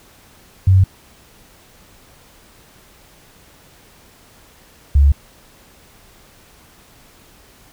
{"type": "tone pair in turn", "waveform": "sine", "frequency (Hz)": [94.6, 70.38], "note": ["F#2", "C#2"], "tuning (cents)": [39, 27], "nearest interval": "perfect fourth", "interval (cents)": 512, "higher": "first", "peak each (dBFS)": -7, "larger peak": "neither", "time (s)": [[0.67, 0.84], [4.95, 5.12]], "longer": "neither", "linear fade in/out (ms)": 5, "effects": ["pink hiss -48 dBFS RMS until 7.72 s"]}